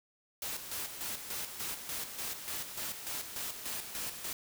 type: noise with tremolo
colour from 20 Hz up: white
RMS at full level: -38 dBFS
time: 0.42-4.33 s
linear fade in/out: 2 ms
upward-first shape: square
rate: 3.4 Hz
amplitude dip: 55%
effects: none